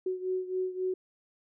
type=beating tone pair; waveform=sine; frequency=370 / 373.7 Hz; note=F#4 / F#4; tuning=0 / +17 cents; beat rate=3.7 Hz; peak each=-31 / -35 dBFS; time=0.06-0.94 s; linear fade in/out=5 ms; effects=none